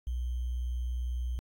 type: tone with sample-and-hold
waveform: sine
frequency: 61.1 Hz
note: B1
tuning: 18 cents flat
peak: -30 dBFS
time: 0.07-1.39 s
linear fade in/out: 0 ms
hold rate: 3150 Hz
effects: AAC 64 kbps